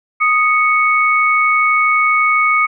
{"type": "tone pair together", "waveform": "sine", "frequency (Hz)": [1244.5, 2217], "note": ["D#6", "C#7"], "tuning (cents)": [0, 0], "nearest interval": "minor seventh", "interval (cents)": 1000, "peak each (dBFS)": -13, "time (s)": [0.2, 2.67], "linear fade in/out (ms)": 20, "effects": []}